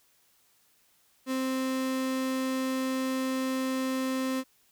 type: tone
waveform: 35% pulse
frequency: 261.6 Hz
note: C4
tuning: in tune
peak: -26 dBFS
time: 1.26-4.44 s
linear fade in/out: 50 ms
effects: white hiss -66 dBFS RMS until 4.71 s